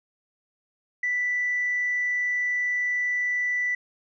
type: tone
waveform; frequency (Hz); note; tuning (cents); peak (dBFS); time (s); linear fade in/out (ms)
sine; 1975.5; B6; 0; -22; 1.03-3.75; 5
effects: tanh soft clip ceiling -18 dBFS